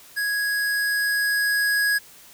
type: tone with level ramp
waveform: square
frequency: 1661.2 Hz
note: G#6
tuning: in tune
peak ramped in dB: -23 to -19 dBFS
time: 0.16-1.99 s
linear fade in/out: 20 ms
effects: white hiss -48 dBFS RMS until 2.33 s